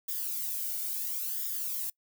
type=noise with flanger; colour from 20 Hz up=violet; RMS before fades=-34 dBFS; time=0.08-1.9 s; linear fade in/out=5 ms; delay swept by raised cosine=0.58 to 1.38 ms; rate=0.73 Hz; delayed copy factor=+0.7; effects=noise-tail reverb RT60 0.1 s tail -24 dB re dry